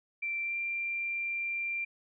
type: tone with pitch glide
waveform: sine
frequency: 2349 to 2371 Hz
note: D7 to D7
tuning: 0 to +16 cents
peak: -31 dBFS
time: 0.22-1.85 s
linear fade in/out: 10 ms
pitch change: +16 cents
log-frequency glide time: 0.42-0.56 s
effects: none